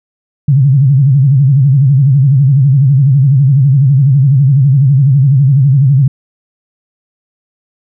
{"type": "tone with vibrato", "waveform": "sine", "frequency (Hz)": 136.5, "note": "C#3", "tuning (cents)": -26, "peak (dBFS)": -4, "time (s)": [0.48, 6.08], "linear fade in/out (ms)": 5, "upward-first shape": "sine", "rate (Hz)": 12, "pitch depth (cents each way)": 140, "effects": []}